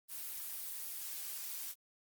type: noise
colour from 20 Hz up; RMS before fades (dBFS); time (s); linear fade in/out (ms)
blue; -43; 0.08-1.75; 50
effects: Opus 24 kbps